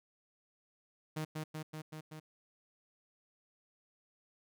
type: tone with echo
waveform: sawtooth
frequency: 155.56 Hz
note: D#3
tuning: in tune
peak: -32 dBFS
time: 1.16-1.25 s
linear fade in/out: 10 ms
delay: 190 ms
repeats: 5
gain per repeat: -2 dB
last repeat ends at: 2.2 s
effects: none